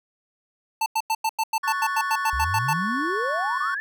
square tone bursts, 887 Hz, A5, 14 cents sharp, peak -21 dBFS, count 14, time 0.81-2.733 s, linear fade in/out 5 ms, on 51 ms, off 93 ms
triangle chord, F# minor, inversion second, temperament equal, 1108.7 / 1480 / 1760 Hz, C#6 / F#6 / A6, 0 / 0 / 0 cents, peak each -25 / -29 / -28 dBFS, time 1.63-3.75 s, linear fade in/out 10 ms
sine exponential sweep, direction up, 61.9 to 1783 Hz, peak -26 dBFS, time 2.33-3.8 s, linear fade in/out 0 ms
effects none

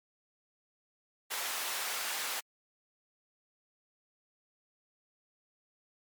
pink high-pass noise, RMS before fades -36 dBFS, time 1.3-2.41 s, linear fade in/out 20 ms, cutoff 930 Hz, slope 12 dB/octave, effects MP3 96 kbps

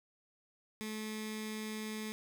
15% pulse tone with notch filter, 216.2 Hz, A3, 30 cents flat, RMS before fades -41 dBFS, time 0.81-2.12 s, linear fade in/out 0 ms, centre 680 Hz, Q 0.56, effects none

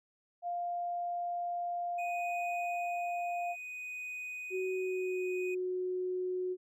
sine tone, 700 Hz, F5, 4 cents sharp, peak -33 dBFS, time 0.42-3.56 s, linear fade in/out 50 ms
triangle tone with tremolo, 2491 Hz, D#7, 1 cent sharp, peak -37 dBFS, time 1.98-5.55 s, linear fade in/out 10 ms, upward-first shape sine, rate 0.58 Hz, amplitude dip 40%
sine tone with pitch glide, 374 to 366.5 Hz, F#4 to F#4, +19 to -16 cents, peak -32 dBFS, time 4.5-6.57 s, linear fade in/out 50 ms, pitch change -35 cents, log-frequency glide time 4.72-5.32 s
effects none

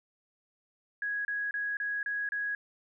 sine tone bursts, 1661.2 Hz, G#6, in tune, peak -30 dBFS, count 6, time 1.02-2.55 s, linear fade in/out 2 ms, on 230 ms, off 30 ms, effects none

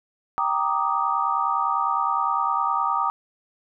sine chord, Eb major seventh, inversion first, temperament equal, 784 / 932.3 / 1174.7 / 1244.5 Hz, G5 / Bb5 / D6 / Eb6, 0 / 0 / 0 / 0 cents, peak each -28 / -26 / -25 / -25 dBFS, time 0.38-3.1 s, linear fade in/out 0 ms, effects none

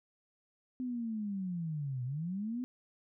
sine linear two-way sweep, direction down then up, 256.7 to 121.2 to 256.7 Hz, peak -34 dBFS, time 0.8-2.64 s, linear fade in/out 0 ms, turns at 2.04 s, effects none

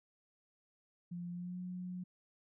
sine tone with pitch glide, 174.61 to 180.98 Hz, F3 to F#3, 0 to -38 cents, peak -40 dBFS, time 1.11-2.04 s, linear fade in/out 10 ms, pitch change +62 cents, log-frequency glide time 1.31-1.58 s, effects none

